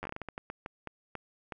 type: slowing click train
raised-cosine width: 0.5 ms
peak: -23 dBFS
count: 15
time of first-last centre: 0.03-1.522 s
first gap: 10 ms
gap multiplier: 1.32
effects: none